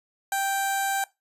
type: tone with notch filter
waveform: 15% pulse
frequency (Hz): 784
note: G5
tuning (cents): 0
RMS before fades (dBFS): -26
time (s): 0.32-1.04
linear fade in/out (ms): 2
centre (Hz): 2700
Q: 0.76
effects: noise-tail reverb RT60 0.2 s tail -19 dB re dry + resampled to 32000 Hz